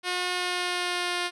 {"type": "tone with pitch glide", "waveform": "5% pulse", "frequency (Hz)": [360.2, 353.6], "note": ["F#4", "F4"], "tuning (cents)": [-46, 22], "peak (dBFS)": -15, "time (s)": [0.03, 1.31], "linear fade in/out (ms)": 50, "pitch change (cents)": -32, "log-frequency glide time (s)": [0.31, 1.2], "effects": ["resampled to 22050 Hz"]}